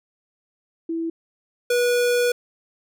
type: tone pair in turn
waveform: sine / square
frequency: 329.6 / 486.2 Hz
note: E4 / B4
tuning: 0 / -27 cents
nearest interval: perfect fifth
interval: 673 cents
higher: second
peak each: -23 / -18 dBFS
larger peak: second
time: 0.89-1.1 / 1.7-2.32 s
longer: second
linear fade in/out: 5 ms
effects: none